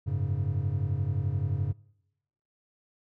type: chord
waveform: triangle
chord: F# suspended second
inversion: none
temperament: just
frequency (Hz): 92.5 / 104.06 / 138.75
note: F#2 / G#2 / C#3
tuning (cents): 0 / +4 / +2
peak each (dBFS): -29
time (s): 0.06-1.73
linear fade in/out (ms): 20
effects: noise-tail reverb RT60 0.9 s tail -25 dB re dry